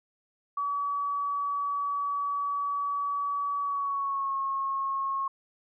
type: tone with pitch glide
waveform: sine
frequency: 1140 to 1087.9 Hz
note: C#6 to C#6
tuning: +48 to -33 cents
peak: -27 dBFS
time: 0.57-5.28 s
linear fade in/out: 5 ms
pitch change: -81 cents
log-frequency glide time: 3.6-4.36 s
effects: none